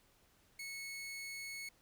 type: tone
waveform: sawtooth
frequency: 2200 Hz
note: C#7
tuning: 14 cents flat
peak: -40 dBFS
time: 0.59-1.69 s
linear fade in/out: 5 ms
effects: pink hiss -70 dBFS RMS until 1.81 s